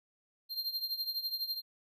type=tone with tremolo; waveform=square; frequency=4186 Hz; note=C8; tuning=in tune; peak=-31 dBFS; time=0.49-1.62 s; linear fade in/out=50 ms; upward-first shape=triangle; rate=12 Hz; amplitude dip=85%; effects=none